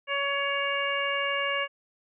harmonic tone, 561 Hz, C#5, 21 cents sharp, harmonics 1 / 2 / 3 / 4 / 5, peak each -32 / -32 / -32 / -32 / -32 dBFS, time 0.07-1.68 s, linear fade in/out 50 ms, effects none

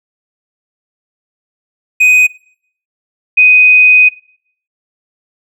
triangle / sine tone pair in turn, 2500 / 2500 Hz, D#7 / D#7, +8 / +8 cents, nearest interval unison, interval 0 cents, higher neither, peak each -3 dBFS, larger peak neither, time 2-2.27 / 3.37-4.09 s, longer second, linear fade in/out 10 ms, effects noise-tail reverb RT60 0.6 s tail -20 dB re dry

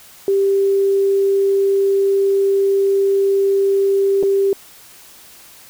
sine tone with dropouts, 393.4 Hz, G4, 6 cents sharp, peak -12 dBFS, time 0.28-4.53 s, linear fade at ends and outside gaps 1 ms, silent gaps 4.228-4.234 s, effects white hiss -43 dBFS RMS until 5.69 s

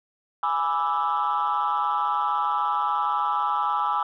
sine chord, E dominant seventh, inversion first, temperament equal, 830.6 / 987.8 / 1174.7 / 1318.5 Hz, G#5 / B5 / D6 / E6, 0 / 0 / 0 / 0 cents, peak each -26 dBFS, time 0.43-4.03 s, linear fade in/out 2 ms, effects tanh soft clip ceiling -16 dBFS

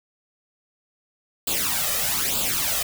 white noise with flanger, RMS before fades -24 dBFS, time 1.47-2.83 s, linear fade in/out 5 ms, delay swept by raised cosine 0.25 to 1.65 ms, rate 1.1 Hz, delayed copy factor +0.75, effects none

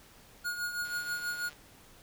square tone with tremolo, 1438 Hz, F#6, 50 cents flat, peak -31 dBFS, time 0.44-1.5 s, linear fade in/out 20 ms, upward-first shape triangle, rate 6.2 Hz, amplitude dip 65%
click train, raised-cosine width 0.2 ms, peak -35 dBFS, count 103, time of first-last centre 0.85-1.53 s, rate 150 Hz
effects pink hiss -57 dBFS RMS until 2.02 s

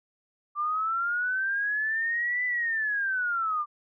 sine linear two-way sweep, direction up then down, 1174.7 to 2000 to 1174.7 Hz, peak -25 dBFS, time 0.55-3.66 s, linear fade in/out 50 ms, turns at 2.45 s, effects none

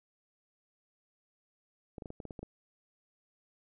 clicks, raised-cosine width 2 ms, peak -29 dBFS, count 9, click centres 1.982 / 2.022 / 2.058 / 2.104 / 2.202 / 2.253 / 2.308 / 2.392 / 2.43 s, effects none

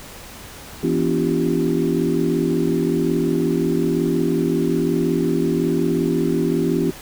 sine tone cluster, 167.1 / 245.9 / 287 / 343.4 / 388.9 Hz, E3 / B3 / D4 / F4 / G4, +24 / -7 / -40 / -29 / -14 cents, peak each -23 dBFS, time 0.83-6.91 s, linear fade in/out 5 ms, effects pink hiss -38 dBFS RMS until 7.01 s

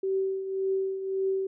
sine tone with tremolo, 384.4 Hz, G4, 34 cents flat, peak -23 dBFS, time 0.03-1.47 s, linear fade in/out 5 ms, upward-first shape triangle, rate 1.8 Hz, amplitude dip 65%, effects none

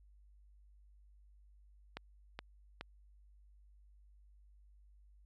click train, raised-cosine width 0.3 ms, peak -26 dBFS, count 3, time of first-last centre 1.97-2.81 s, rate 2.38 Hz, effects added 50 Hz sine -60 dBFS peak until 5.25 s

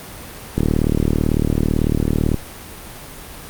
click train, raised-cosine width 3 ms, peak -3 dBFS, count 68, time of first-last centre 0.58-2.343 s, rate 38 Hz, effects pink hiss -35 dBFS RMS until 3.49 s + Opus 32 kbps

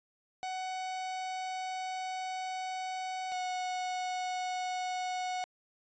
45% pulse tone pair in turn, 746 / 734.5 Hz, F#5 / F#5, +14 / -13 cents, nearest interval unison, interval 27 cents, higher first, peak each -35 / -33 dBFS, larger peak second, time 0.43-3.32 / 3.32-5.44 s, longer first, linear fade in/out 0 ms, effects resampled to 16000 Hz

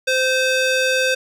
square tone with band-pass filter, 518 Hz, C5, 17 cents flat, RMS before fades -18 dBFS, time 0.07-1.15 s, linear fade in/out 10 ms, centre 2900 Hz, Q 0.6, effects none

